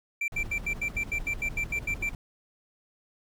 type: tone bursts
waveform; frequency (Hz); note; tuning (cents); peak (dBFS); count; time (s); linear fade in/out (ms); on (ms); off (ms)
triangle; 2349; D7; 0; -25; 13; 0.21-2.093; 5; 71; 80
type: noise with tremolo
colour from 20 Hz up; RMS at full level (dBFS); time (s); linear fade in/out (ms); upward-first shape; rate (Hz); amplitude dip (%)
brown; -36; 0.32-2.15; 2; sine; 16; 40
effects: none